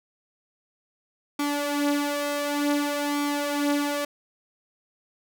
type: tone with flanger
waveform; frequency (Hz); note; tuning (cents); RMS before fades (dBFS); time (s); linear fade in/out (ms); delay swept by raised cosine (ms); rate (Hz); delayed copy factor
sawtooth; 289.5; D4; -25; -26; 1.39-4.05; 5; 0.88 to 5.38; 0.55; +0.6
effects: none